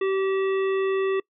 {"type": "harmonic tone with a mistuned harmonic", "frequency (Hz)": 385.6, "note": "G4", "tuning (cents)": -28, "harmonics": [1, 3, 5, 7, 9], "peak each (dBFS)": [-21, -33, -36, -39, -46], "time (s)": [0.01, 1.2], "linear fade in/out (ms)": 5, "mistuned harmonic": 7, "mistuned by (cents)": -29, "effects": ["noise-tail reverb RT60 0.1 s tail -24 dB re dry"]}